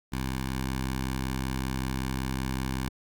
10% pulse tone with notch filter, 65.3 Hz, C2, 3 cents flat, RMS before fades -31 dBFS, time 0.12-2.89 s, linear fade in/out 10 ms, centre 460 Hz, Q 1.2, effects Opus 48 kbps

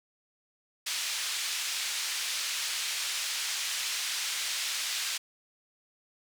pink band-pass noise, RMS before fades -33 dBFS, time 0.86-5.18 s, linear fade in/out 10 ms, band 2600 to 7900 Hz, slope 12 dB/octave, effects none

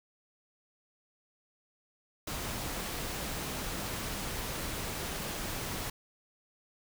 pink noise, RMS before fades -37 dBFS, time 2.27-5.9 s, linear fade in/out 5 ms, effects none

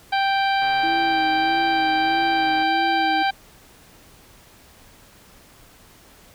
harmonic tone, 784 Hz, G5, in tune, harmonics 1 / 2 / 3 / 4 / 5 / 6, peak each -19 / -25 / -29 / -31 / -33 / -35 dBFS, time 0.12-3.31 s, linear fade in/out 10 ms
click train, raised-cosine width 0.5 ms, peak -23 dBFS, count 274, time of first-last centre 0.62-2.627 s, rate 136 Hz
sine tone with vibrato, 325 Hz, E4, 24 cents flat, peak -26 dBFS, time 0.83-3.23 s, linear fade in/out 10 ms, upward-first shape sine, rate 1.6 Hz, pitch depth 45 cents each way
effects pink hiss -50 dBFS RMS until 6.34 s

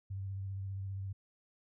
sine tone with vibrato, 97.1 Hz, G2, 16 cents flat, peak -37 dBFS, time 0.1-1.13 s, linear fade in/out 10 ms, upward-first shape sine, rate 15 Hz, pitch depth 25 cents each way, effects none

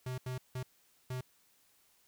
square tone bursts at uneven times, 127.5 Hz, C3, 44 cents flat, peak -37 dBFS, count 4, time 0.06-0.18 / 0.26-0.38 / 0.55-0.63 / 1.1-1.21 s, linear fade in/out 5 ms, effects white hiss -69 dBFS RMS until 2.07 s

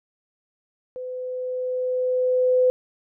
sine tone with level ramp, 506 Hz, B4, 42 cents sharp, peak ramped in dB -30 to -14 dBFS, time 0.96-2.7 s, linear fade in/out 0 ms, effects none

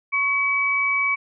sine tone pair together, 1104 / 2281 Hz, C#6 / C#7, -7 / +49 cents, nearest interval octave + minor second, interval 1256 cents, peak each -26 / -19 dBFS, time 0.12-1.16 s, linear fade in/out 20 ms, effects none

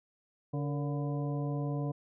harmonic tone with a mistuned harmonic, 143.5 Hz, D3, 40 cents flat, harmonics 1 / 2 / 3 / 4 / 5 / 7, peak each -32 / -38 / -42 / -44 / -46 / -49 dBFS, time 0.53-1.92 s, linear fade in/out 10 ms, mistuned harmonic 3, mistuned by +97 cents, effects none

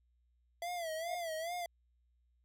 square tone with vibrato, 670 Hz, E5, 28 cents sharp, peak -38 dBFS, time 0.62-1.66 s, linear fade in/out 2 ms, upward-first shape sine, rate 2.4 Hz, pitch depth 110 cents each way
triangle tone with exponential growth, 659.3 Hz, E5, in tune, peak -33 dBFS, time 0.95-1.15 s, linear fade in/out 5 ms, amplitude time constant 42 ms
effects added 60 Hz sine -70 dBFS peak until 2.44 s

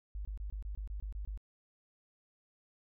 sine tone bursts, 50.5 Hz, G#1, 48 cents flat, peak -37 dBFS, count 10, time 0.15-1.375 s, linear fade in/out 0 ms, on 100 ms, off 25 ms, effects none

